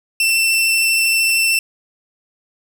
sawtooth tone with vibrato, 2683 Hz, E7, 30 cents sharp, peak -10 dBFS, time 0.2-1.59 s, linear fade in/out 2 ms, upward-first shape sine, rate 13 Hz, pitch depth 9 cents each way, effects none

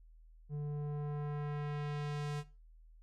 square tone with low-pass filter sweep, 146.83 Hz, D3, in tune, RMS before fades -38 dBFS, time 0.49-2.44 s, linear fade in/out 50 ms, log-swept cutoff 330 to 8800 Hz, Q 0.72, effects noise-tail reverb RT60 0.3 s tail -17 dB re dry + added 40 Hz sine -56 dBFS peak until 3.02 s

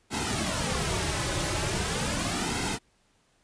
pink noise with flanger, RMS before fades -29 dBFS, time 0.1-2.79 s, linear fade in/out 50 ms, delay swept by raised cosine 1.7 to 4.4 ms, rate 0.4 Hz, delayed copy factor -0.7, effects pink hiss -67 dBFS RMS until 3.43 s + resampled to 22050 Hz

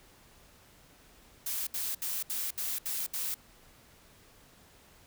blue noise bursts, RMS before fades -34 dBFS, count 7, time 1.46-3.344 s, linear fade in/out 5 ms, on 210 ms, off 69 ms, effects pink hiss -59 dBFS RMS until 5.06 s

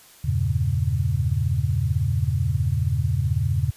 sine chord, E diminished seventh, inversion none, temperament equal, 82.41 / 98 / 116.54 / 138.59 Hz, E2 / G2 / Bb2 / Db3, 0 / 0 / 0 / 0 cents, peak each -25 dBFS, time 0.24-3.71 s, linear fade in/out 10 ms, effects white hiss -50 dBFS RMS until 3.76 s + resampled to 32000 Hz

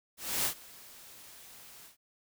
white noise with ADSR envelope, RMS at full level -29 dBFS, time 0.17-1.97 s, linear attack 280 ms, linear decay 88 ms, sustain -23 dB, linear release 120 ms, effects none

